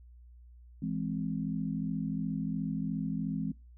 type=chord; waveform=sine; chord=E augmented; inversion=none; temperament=equal; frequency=164.81 / 207.7 / 261.6 Hz; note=E3 / G#3 / B#3; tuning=0 / 0 / 0 cents; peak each=-35 / -35 / -36 dBFS; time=0.82-3.52 s; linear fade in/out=5 ms; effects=noise-tail reverb RT60 0.3 s tail -25 dB re dry + added 60 Hz sine -51 dBFS peak until 3.77 s